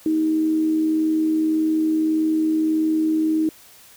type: tone with amplitude modulation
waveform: sine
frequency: 315.2 Hz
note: D#4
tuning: 23 cents sharp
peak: -15 dBFS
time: 0.06-3.49 s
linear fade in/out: 2 ms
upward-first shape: sine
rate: 81.7 Hz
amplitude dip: 35%
effects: white hiss -48 dBFS RMS until 3.96 s